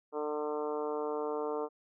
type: harmonic tone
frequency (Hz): 150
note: D3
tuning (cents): +37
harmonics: 2 / 3 / 4 / 5 / 6 / 7 / 8 / 9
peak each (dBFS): -42 / -34 / -41 / -44 / -43 / -45 / -46 / -52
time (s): 0.12-1.69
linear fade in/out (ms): 50
effects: none